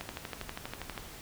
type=click train; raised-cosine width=0.3 ms; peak=-21 dBFS; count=13; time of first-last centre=0.01-0.978 s; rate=12.4 Hz; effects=pink hiss -47 dBFS RMS until 1.21 s

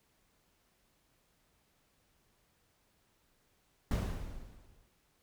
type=noise with exponential decay; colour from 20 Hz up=brown; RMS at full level=-28 dBFS; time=3.91-4.88 s; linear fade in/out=2 ms; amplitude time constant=210 ms; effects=pink hiss -73 dBFS RMS until 5.22 s

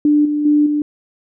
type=tone with level steps; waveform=sine; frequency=296.4 Hz; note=D4; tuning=16 cents sharp; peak=-9 / -15 / -9 / -14 dBFS; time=0.05-0.82 s; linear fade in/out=2 ms; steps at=0.25 / 0.45 / 0.66 s; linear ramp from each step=5 ms; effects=none

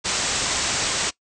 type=low-pass noise; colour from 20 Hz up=white; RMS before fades=-24 dBFS; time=0.04-1.11 s; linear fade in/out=20 ms; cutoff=8300 Hz; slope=96 dB/octave; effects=noise-tail reverb RT60 0.1 s tail -20 dB re dry

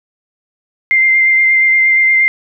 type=tone with vibrato; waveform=sine; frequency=2093 Hz; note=C7; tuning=in tune; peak=-7 dBFS; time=0.91-2.28 s; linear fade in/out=0 ms; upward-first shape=sine; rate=8.5 Hz; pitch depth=15 cents each way; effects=none

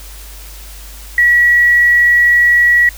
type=tone; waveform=sine; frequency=1928 Hz; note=B6; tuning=42 cents flat; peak=-6 dBFS; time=1.18-2.89 s; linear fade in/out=2 ms; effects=added 50 Hz sine -31 dBFS peak until 2.97 s + white hiss -36 dBFS RMS until 2.97 s

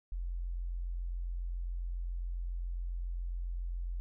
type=tone; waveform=sine; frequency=43.65 Hz; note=F1; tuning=in tune; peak=-34 dBFS; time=0.12-4 s; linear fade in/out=0 ms; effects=none

